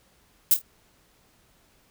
violet noise with echo, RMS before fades -17 dBFS, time 0.51-0.54 s, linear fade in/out 0 ms, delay 25 ms, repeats 3, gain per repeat -10 dB, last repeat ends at 0.615 s, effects pink hiss -62 dBFS RMS until 1.9 s

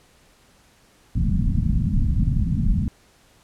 pink low-pass noise, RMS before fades -20 dBFS, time 1.15-2.88 s, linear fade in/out 2 ms, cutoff 230 Hz, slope 48 dB/octave, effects pink hiss -56 dBFS RMS until 3.43 s + low-pass 11000 Hz 12 dB/octave

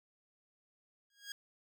15% pulse tone with exponential growth, 1636 Hz, G#6, 26 cents flat, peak -33 dBFS, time 1.1-1.32 s, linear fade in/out 2 ms, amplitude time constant 46 ms, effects none

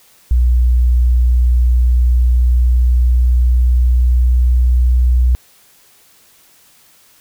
sine tone with pitch glide, 60.9 to 61.68 Hz, B1 to B1, -24 to -2 cents, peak -8 dBFS, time 0.31-5.35 s, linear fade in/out 0 ms, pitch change +22 cents, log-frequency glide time 1.67-5.2 s, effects white hiss -49 dBFS RMS until 7.2 s

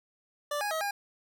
25% pulse tone with pitch steps, 586 / 826 / 638 / 810 Hz, D5 / G#5 / D#5 / G#5, -4 / -10 / +43 / -43 cents, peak -26 dBFS, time 0.51-0.91 s, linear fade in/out 5 ms, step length 100 ms, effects none

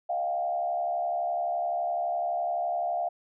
sine tone with frequency modulation, 698.5 Hz, F5, in tune, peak -26 dBFS, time 0.09-3.09 s, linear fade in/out 10 ms, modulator 71.8 Hz, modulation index 0.81, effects none

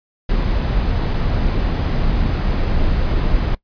brown noise, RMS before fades -17 dBFS, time 0.29-3.55 s, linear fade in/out 5 ms, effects noise-tail reverb RT60 0.1 s tail -20 dB re dry + resampled to 11025 Hz

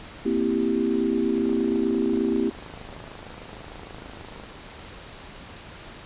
sine chord, C dominant seventh, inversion third, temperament equal, 233.1 / 261.6 / 329.6 / 392 Hz, Bb3 / C4 / E4 / G4, 0 / 0 / 0 / 0 cents, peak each -26 dBFS, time 0.25-2.5 s, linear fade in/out 10 ms
click train, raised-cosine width 1 ms, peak -27 dBFS, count 82, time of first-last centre 1.38-4.437 s, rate 26.5 Hz
effects pink hiss -42 dBFS RMS until 6.05 s + resampled to 8000 Hz

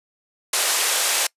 white band-pass noise, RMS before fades -21 dBFS, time 0.53-1.27 s, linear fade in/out 5 ms, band 430 to 11000 Hz, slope 24 dB/octave, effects noise-tail reverb RT60 0.1 s tail -25 dB re dry + resampled to 32000 Hz

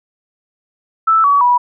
sine tone with pitch steps, 1318.5 / 1134.6 / 976.4 Hz, E6 / C#6 / B5, 0 / +40 / -20 cents, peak -8 dBFS, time 1.07-1.58 s, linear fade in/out 10 ms, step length 170 ms, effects none

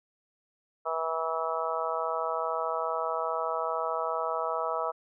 harmonic tone, 162.4 Hz, E3, 26 cents flat, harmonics 3 / 4 / 5 / 6 / 7 / 8, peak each -35 / -33 / -38 / -36 / -36 / -34 dBFS, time 0.85-4.92 s, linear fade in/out 20 ms, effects none

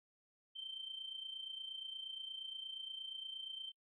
sine tone with amplitude modulation, 3116 Hz, G7, 11 cents flat, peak -40 dBFS, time 0.55-3.72 s, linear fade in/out 20 ms, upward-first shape sine, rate 28.5 Hz, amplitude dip 70%, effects noise-tail reverb RT60 0.1 s tail -24 dB re dry + tanh soft clip ceiling -37 dBFS

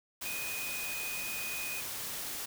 sine tone in noise, 2488 Hz, D#7, 1 cent flat, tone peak -38 dBFS, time 0.25-1.81 s, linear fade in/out 10 ms, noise white, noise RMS -39 dBFS, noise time 0.21-2.46 s, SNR -2 dB, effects none

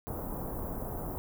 pink band-stop noise, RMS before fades -37 dBFS, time 0.07-1.18 s, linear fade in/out 0 ms, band 1000 to 14000 Hz, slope 24 dB/octave, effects none

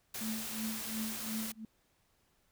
white noise, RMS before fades -41 dBFS, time 0.14-1.52 s, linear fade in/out 5 ms
sine tone with tremolo, 220 Hz, A3, in tune, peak -34 dBFS, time 0.21-1.65 s, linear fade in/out 2 ms, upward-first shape triangle, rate 2.8 Hz, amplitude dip 100%
effects pink hiss -73 dBFS RMS until 2.51 s

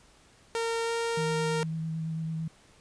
sawtooth tone with pitch glide, 459.1 to 462.8 Hz, A#4 to A#4, -26 to -13 cents, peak -24 dBFS, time 0.55-1.63 s, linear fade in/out 0 ms, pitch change +13 cents, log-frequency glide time 0.84-0.91 s
sine tone with vibrato, 160.8 Hz, E3, 43 cents flat, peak -30 dBFS, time 1.17-2.48 s, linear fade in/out 5 ms, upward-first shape sine, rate 9 Hz, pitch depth 16 cents each way
effects pink hiss -59 dBFS RMS until 2.8 s + resampled to 22050 Hz

